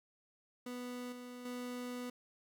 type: tone with level steps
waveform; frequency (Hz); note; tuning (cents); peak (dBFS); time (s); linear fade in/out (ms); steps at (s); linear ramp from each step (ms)
30% pulse; 246.9; B3; 0; -39 / -44 / -38; 0.66-2.1; 5; 1.12 / 1.45; 5
effects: none